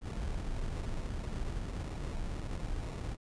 brown noise with sample-and-hold, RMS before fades -37 dBFS, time 0.01-3.17 s, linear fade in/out 50 ms, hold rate 1575 Hz, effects resampled to 22050 Hz

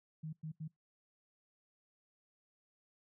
sine tone bursts at uneven times, 156.9 Hz, D#3, 15 cents sharp, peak -40 dBFS, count 3, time 0.23-0.33 / 0.43-0.52 / 0.6-0.68 s, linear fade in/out 10 ms, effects noise-tail reverb RT60 0.2 s tail -25 dB re dry

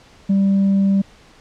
sine tone with tanh clipping, 196 Hz, G3, in tune, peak -13 dBFS, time 0.29-1.02 s, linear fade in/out 10 ms, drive 1 dB, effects pink hiss -48 dBFS RMS until 1.4 s + low-pass 6000 Hz 12 dB/octave

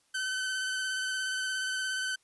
sawtooth tone with vibrato, 1525 Hz, G6, 48 cents flat, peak -27 dBFS, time 0.14-2.16 s, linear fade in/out 10 ms, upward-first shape square, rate 17 Hz, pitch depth 15 cents each way, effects white hiss -70 dBFS RMS until 2.23 s + resampled to 24000 Hz

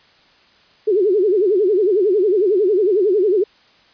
sine tone with vibrato, 394.3 Hz, G4, 10 cents sharp, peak -12 dBFS, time 0.87-3.44 s, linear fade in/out 10 ms, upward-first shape sine, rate 11 Hz, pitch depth 190 cents each way, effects white hiss -52 dBFS RMS until 3.93 s + resampled to 11025 Hz

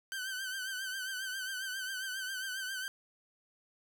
sawtooth tone with vibrato, 1536 Hz, G6, 36 cents flat, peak -33 dBFS, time 0.12-2.88 s, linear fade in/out 0 ms, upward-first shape triangle, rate 7.4 Hz, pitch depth 70 cents each way, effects none

